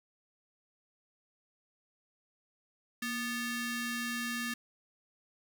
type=ring-modulated tone; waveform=sawtooth; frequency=987.8 Hz; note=B5; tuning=in tune; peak=-27 dBFS; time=3.02-4.54 s; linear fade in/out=5 ms; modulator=751 Hz; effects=none